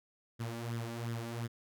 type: tone with flanger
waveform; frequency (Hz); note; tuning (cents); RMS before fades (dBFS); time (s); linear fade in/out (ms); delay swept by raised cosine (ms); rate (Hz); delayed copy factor
sawtooth; 116.54; A#2; 0; -39; 0.39-1.48; 20; 0.57 to 3.57; 2.8; +0.65
effects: none